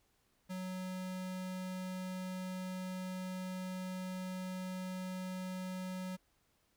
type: tone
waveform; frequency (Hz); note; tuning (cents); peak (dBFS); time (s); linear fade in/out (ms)
square; 185; F#3; 0; -40; 0.49-6.17; 20
effects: pink hiss -75 dBFS RMS until 6.76 s